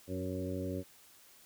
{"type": "harmonic tone with a mistuned harmonic", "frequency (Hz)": 92.5, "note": "F#2", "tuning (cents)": 0, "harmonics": [1, 2, 3, 4, 5, 6], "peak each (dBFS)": [-40, -42, -40, -43, -45, -43], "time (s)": [0.07, 0.84], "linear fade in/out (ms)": 50, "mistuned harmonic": 5, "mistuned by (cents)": 16, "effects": ["white hiss -60 dBFS RMS until 1.45 s"]}